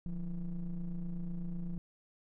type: ring-modulated tone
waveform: triangle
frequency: 80.2 Hz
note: E2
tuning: 47 cents flat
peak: -30 dBFS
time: 0.06-1.78 s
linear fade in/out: 0 ms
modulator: 94.2 Hz
effects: none